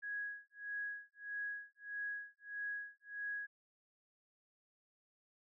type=tone with tremolo; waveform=sine; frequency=1661.2 Hz; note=G#6; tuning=in tune; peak=-38 dBFS; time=0.02-3.47 s; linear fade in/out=20 ms; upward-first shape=sine; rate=1.6 Hz; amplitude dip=100%; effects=none